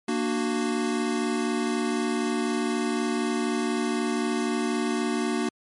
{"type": "chord", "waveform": "square", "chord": "Bb augmented", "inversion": "none", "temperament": "equal with one note detuned", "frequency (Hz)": [233.1, 297.1, 370], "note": ["Bb3", "D4", "F#4"], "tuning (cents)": [0, 20, 0], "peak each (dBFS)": [-28, -30, -30], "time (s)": [0.08, 5.49], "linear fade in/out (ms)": 5, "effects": ["MP3 48 kbps"]}